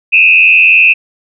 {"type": "tone with frequency modulation", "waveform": "sine", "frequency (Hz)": 2574, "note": "E7", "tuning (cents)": -42, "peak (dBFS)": -3, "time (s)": [0.12, 0.94], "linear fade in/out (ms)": 20, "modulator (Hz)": 83.7, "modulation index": 1.5, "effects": []}